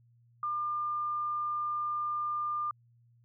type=tone; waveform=sine; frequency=1200 Hz; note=D6; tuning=37 cents sharp; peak=-30 dBFS; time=0.43-2.71 s; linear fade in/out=2 ms; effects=added 118 Hz sine -61 dBFS peak until 3.24 s